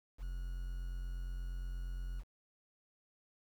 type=tone with quantisation; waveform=triangle; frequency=44.25 Hz; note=F1; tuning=23 cents sharp; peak=-36 dBFS; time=0.18-2.24 s; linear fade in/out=50 ms; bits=10; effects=none